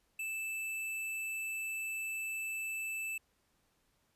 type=tone; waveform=square; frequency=2637 Hz; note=E7; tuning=in tune; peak=-37 dBFS; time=0.19-3.18 s; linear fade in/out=5 ms; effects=pink hiss -75 dBFS RMS until 4.15 s + resampled to 32000 Hz